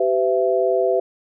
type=tone cluster; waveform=sine; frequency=385 / 506 / 668 Hz; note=G4 / B4 / E5; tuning=-31 / +42 / +23 cents; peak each=-20 dBFS; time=0-1 s; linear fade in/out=5 ms; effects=none